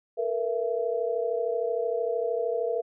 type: tone cluster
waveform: sine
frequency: 447.2 / 480.3 / 667 Hz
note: A4 / B4 / E5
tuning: +28 / -48 / +20 cents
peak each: -30 / -28 / -31 dBFS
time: 0.17-2.82 s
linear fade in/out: 20 ms
effects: none